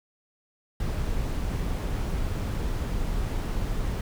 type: noise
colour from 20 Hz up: brown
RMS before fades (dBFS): -28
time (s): 0.8-4.01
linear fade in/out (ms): 2
effects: none